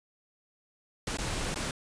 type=noise with dropouts; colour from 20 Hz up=pink; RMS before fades=-33 dBFS; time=1.07-1.71 s; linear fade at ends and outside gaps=2 ms; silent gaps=1.172-1.185 / 1.544-1.558 s; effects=resampled to 22050 Hz